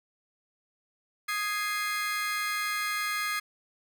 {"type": "chord", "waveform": "35% pulse", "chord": "Ab major", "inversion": "second", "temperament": "equal", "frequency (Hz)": [1244.5, 1661.2, 2093], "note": ["Eb6", "Ab6", "C7"], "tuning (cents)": [0, 0, 0], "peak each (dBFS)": [-31, -33, -31], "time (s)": [1.28, 3.4], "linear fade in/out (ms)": 10, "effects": []}